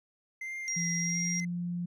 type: tone with vibrato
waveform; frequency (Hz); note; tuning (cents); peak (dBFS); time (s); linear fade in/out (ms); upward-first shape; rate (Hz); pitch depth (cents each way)
triangle; 2068; C7; -21; -34; 0.41-1.45; 5; sine; 1.5; 33
type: tone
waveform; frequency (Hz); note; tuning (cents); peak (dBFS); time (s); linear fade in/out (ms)
sine; 5700; F8; +34; -31; 0.68-1.4; 0
type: tone with pitch glide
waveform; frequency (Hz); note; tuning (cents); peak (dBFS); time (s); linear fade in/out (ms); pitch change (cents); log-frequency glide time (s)
sine; 170 to 174.88; F3 to F3; -46 to +3; -31; 0.76-1.86; 10; +49; 1.04-1.37
effects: tanh soft clip ceiling -19 dBFS